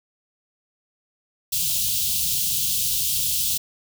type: band-stop noise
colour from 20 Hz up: white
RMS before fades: -23 dBFS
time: 1.52-3.58 s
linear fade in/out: 10 ms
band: 180 to 2900 Hz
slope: 48 dB/octave
effects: none